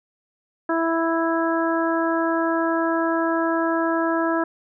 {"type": "harmonic tone", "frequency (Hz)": 329.6, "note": "E4", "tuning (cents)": 0, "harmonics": [1, 2, 3, 4, 5], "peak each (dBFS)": [-22, -25, -27, -28, -29], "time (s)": [0.69, 4.44], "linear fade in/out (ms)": 5, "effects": []}